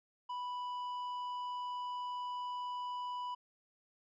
sine tone with tanh clipping, 987.8 Hz, B5, in tune, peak -39 dBFS, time 0.29-3.35 s, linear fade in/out 10 ms, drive 7 dB, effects none

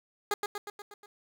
15% pulse tone with echo, 411.5 Hz, G#4, 16 cents flat, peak -20 dBFS, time 0.31-0.34 s, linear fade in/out 2 ms, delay 120 ms, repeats 6, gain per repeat -4 dB, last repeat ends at 1.06 s, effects none

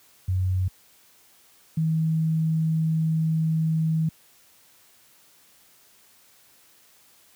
sine tone pair in turn, 92.7 / 159.92 Hz, F#2 / D#3, +4 / +48 cents, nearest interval major sixth, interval 944 cents, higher second, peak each -20 dBFS, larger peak neither, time 0.28-0.68 / 1.77-4.09 s, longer second, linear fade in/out 5 ms, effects white hiss -57 dBFS RMS until 7.35 s + high-pass 60 Hz 12 dB/octave

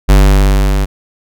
square tone with level ramp, 49 Hz, G1, in tune, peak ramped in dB -3 to -11 dBFS, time 0.08-0.86 s, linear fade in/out 20 ms, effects none

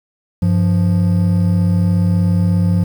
triangle tone pair together, 97.84 / 174.61 Hz, G2 / F3, -3 / 0 cents, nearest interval minor seventh, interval 1003 cents, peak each -12 dBFS, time 0.42-2.84 s, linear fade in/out 5 ms, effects 7-bit

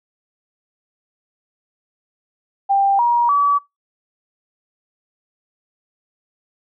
sine tone with pitch steps, 791 / 951.6 / 1144.8 Hz, G5 / A#5 / D6, +15 / +35 / -45 cents, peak -12 dBFS, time 2.69-3.59 s, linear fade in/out 20 ms, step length 300 ms, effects noise-tail reverb RT60 0.2 s tail -25 dB re dry

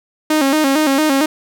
sawtooth tone with vibrato, 290 Hz, D4, 22 cents flat, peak -8 dBFS, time 0.3-1.26 s, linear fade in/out 5 ms, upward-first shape square, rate 4.4 Hz, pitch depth 110 cents each way, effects none

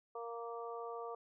harmonic tone, 233.1 Hz, A#3, in tune, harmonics 2 / 3 / 4 / 5, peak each -44 / -48 / -51 / -48 dBFS, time 0.15-1.15 s, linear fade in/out 5 ms, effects none

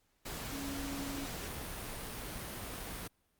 sine tone in noise, 277.2 Hz, C#4, in tune, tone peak -40 dBFS, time 0.52-1.26 s, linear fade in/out 10 ms, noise pink, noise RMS -42 dBFS, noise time 0.25-3.08 s, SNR -1 dB, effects pink hiss -75 dBFS RMS until 3.39 s + Opus 48 kbps

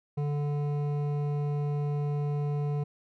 triangle tone with hard clipping, 145.8 Hz, D3, 12 cents flat, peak -29 dBFS, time 0.17-2.84 s, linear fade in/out 10 ms, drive 15 dB, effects none

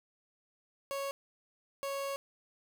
30% pulse tone bursts at uneven times, 553 Hz, C#5, 4 cents flat, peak -32 dBFS, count 2, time 0.91-1.11 / 1.83-2.16 s, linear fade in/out 0 ms, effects none

